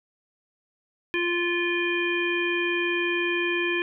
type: harmonic tone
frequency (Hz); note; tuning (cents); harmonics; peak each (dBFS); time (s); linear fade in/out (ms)
348.1; F4; -6; 1 / 3 / 5 / 7 / 9; -26 / -36 / -29 / -28 / -35; 1.14-3.82; 0
effects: none